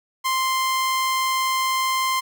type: tone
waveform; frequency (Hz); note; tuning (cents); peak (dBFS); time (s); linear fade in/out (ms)
sawtooth; 1046.5; C6; 0; -16; 0.24-2.21; 20
effects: none